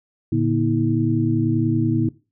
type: tone cluster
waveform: sine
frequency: 113.8 / 144.3 / 239.9 / 321.6 Hz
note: A#2 / D3 / A#3 / E4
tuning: -41 / -30 / +50 / -43 cents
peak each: -22 / -23 / -23 / -21 dBFS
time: 0.32-2.09 s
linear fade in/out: 5 ms
effects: noise-tail reverb RT60 0.3 s tail -19 dB re dry

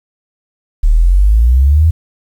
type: exponential sweep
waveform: sine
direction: up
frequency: 36.12 to 84 Hz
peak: -5 dBFS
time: 0.83-1.91 s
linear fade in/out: 10 ms
effects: 7-bit

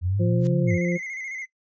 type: linear two-way sweep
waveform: sine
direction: up then down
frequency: 85.1 to 143.1 to 85.1 Hz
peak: -21 dBFS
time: 0.01-0.79 s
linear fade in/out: 50 ms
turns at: 0.6 s
type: harmonic tone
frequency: 174.61 Hz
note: F3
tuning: in tune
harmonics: 1 / 2 / 3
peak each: -22 / -28 / -29 dBFS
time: 0.19-0.98 s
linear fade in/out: 20 ms
type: noise with exponential growth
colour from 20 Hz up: white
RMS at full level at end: -39 dBFS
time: 0.37-0.47 s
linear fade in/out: 1 ms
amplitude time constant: 20 ms
type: tone with vibrato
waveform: triangle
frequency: 2093 Hz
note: C7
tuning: in tune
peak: -29 dBFS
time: 0.67-1.46 s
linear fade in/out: 20 ms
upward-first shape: square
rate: 14 Hz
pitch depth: 47 cents each way
effects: noise-tail reverb RT60 0.1 s tail -19 dB re dry + resampled to 16000 Hz

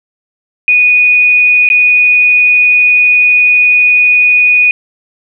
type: tone with dropouts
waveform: sine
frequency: 2472 Hz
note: D#7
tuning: 12 cents flat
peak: -4 dBFS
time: 0.68-4.71 s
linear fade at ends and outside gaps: 1 ms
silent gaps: 1.689-1.701 s
effects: none

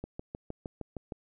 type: click train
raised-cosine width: 2 ms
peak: -24 dBFS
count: 8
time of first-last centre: 0.04-1.122 s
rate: 6.47 Hz
effects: none

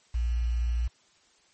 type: tone with quantisation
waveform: sine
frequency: 58.8 Hz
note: A#1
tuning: 16 cents sharp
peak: -24 dBFS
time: 0.14-0.88 s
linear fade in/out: 10 ms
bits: 8
effects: white hiss -63 dBFS RMS until 1.53 s + MP3 32 kbps

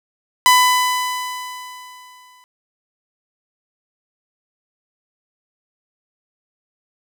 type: tone with exponential decay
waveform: sawtooth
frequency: 1000 Hz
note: B5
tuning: 21 cents sharp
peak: -4 dBFS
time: 0.46-2.44 s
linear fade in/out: 0 ms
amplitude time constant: 430 ms
effects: none

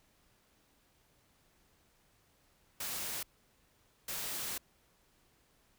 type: noise bursts at uneven times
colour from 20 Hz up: white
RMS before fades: -39 dBFS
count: 2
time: 2.8-3.23 / 4.08-4.58 s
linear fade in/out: 5 ms
effects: pink hiss -70 dBFS RMS until 5.78 s

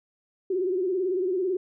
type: tone with vibrato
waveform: sine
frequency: 370 Hz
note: F#4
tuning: in tune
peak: -23 dBFS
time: 0.5-1.57 s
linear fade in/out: 5 ms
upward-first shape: sine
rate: 18 Hz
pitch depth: 92 cents each way
effects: none

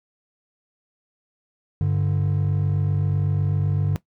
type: tone pair together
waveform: triangle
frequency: 98.96 / 146.83 Hz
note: G2 / D3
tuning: +17 / 0 cents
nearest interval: perfect fifth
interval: 683 cents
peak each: -19 dBFS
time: 1.81-3.96 s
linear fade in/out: 0 ms
effects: noise-tail reverb RT60 0.1 s tail -17 dB re dry + tanh soft clip ceiling -11 dBFS

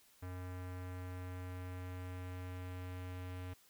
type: tone with low-pass filter sweep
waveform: square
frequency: 91 Hz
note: F#2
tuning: 28 cents flat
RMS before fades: -45 dBFS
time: 0.22-3.54 s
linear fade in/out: 10 ms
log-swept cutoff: 1800 to 2800 Hz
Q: 1.3
effects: white hiss -67 dBFS RMS until 3.69 s

